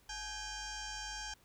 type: tone with frequency modulation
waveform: sine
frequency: 2349 Hz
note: D7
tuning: in tune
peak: -40 dBFS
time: 0.09-1.34 s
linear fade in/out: 5 ms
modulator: 800 Hz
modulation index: 5.4
effects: pink hiss -67 dBFS RMS until 1.44 s